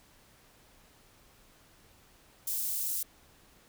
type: high-pass noise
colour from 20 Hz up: white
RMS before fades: -33 dBFS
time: 2.47-3.03 s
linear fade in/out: 5 ms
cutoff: 8000 Hz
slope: 12 dB/octave
effects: pink hiss -61 dBFS RMS until 3.68 s